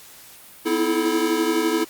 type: tone cluster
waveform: square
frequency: 251.1 / 323.3 / 335.1 / 432.4 Hz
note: B3 / E4 / E4 / A4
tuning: +29 / -34 / +29 / -30 cents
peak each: -30 / -23 / -26 / -25 dBFS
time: 0.65-1.85 s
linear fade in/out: 20 ms
effects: white hiss -45 dBFS RMS until 1.89 s + Opus 48 kbps